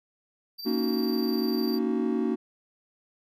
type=tone with tremolo; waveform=square; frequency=4668 Hz; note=D8; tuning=11 cents flat; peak=-34 dBFS; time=0.58-1.79 s; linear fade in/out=20 ms; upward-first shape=sine; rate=20 Hz; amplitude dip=55%
type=chord; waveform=triangle; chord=D# minor seventh; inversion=second; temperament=just; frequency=233.3 / 280 / 311.1 / 373.4 Hz; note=A#3 / C#4 / D#4 / F#4; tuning=+2 / +18 / 0 / +16 cents; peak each=-26 / -29 / -29 / -28 dBFS; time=0.65-2.36 s; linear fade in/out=20 ms
effects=none